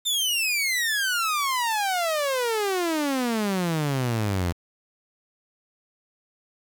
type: exponential sweep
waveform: sawtooth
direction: down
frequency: 3618 to 83 Hz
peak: -19 dBFS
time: 0.05-4.53 s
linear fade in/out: 20 ms
effects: 8-bit